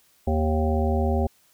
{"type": "harmonic tone", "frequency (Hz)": 78.1, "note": "D#2", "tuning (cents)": 7, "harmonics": [1, 3, 5, 7, 9, 10], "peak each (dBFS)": [-22, -27, -29, -30, -32, -32], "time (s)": [0.27, 1.27], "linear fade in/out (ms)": 5, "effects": ["white hiss -61 dBFS RMS until 1.53 s"]}